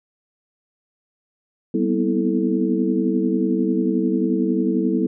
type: tone cluster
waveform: sine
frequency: 192.8 / 242 / 253.2 / 325.5 / 437.5 Hz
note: G3 / B3 / B3 / E4 / A4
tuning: -28 / -35 / +43 / -22 / -10 cents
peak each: -23 / -23 / -25 / -22 / -26 dBFS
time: 1.74-5.07 s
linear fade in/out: 5 ms
effects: none